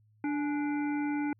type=harmonic tone with a mistuned harmonic; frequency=293.7 Hz; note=D4; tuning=in tune; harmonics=1 / 3 / 5 / 7 / 8; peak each=-29 / -39 / -43 / -46 / -47 dBFS; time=0.24-1.33 s; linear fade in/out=2 ms; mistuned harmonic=3; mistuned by=-68 cents; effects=added 107 Hz sine -62 dBFS peak until 1.39 s